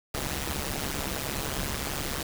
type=noise with amplitude modulation; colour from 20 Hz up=pink; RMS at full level=-28 dBFS; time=0.14-2.23 s; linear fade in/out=5 ms; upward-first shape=sine; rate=141 Hz; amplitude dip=90%; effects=none